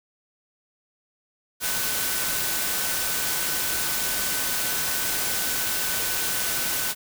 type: tone in noise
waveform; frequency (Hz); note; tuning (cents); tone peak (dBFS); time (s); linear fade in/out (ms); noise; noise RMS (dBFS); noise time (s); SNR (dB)
sine; 1506; F#6; +30; -36; 1.6-6.95; 50; white; -26; 1.6-6.95; -13
effects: none